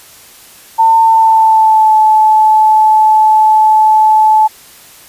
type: tone with pitch glide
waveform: sine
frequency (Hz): 899 to 866.4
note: A5 to A5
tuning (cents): +37 to -27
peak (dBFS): -4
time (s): 0.78-4.48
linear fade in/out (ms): 20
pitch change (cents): -64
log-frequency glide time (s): 1.04-1.96
effects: white hiss -38 dBFS RMS until 5.08 s + resampled to 32000 Hz